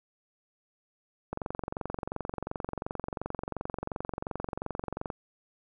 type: click train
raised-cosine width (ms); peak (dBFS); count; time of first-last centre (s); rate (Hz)
1; -19; 87; 1.33-5.102; 22.8
effects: none